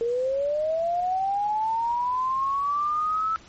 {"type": "linear sweep", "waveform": "sine", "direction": "up", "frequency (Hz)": [458.1, 1318.5], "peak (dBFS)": -22, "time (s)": [0.01, 3.36], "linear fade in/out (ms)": 0, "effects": ["pink hiss -50 dBFS RMS until 3.48 s", "MP3 32 kbps"]}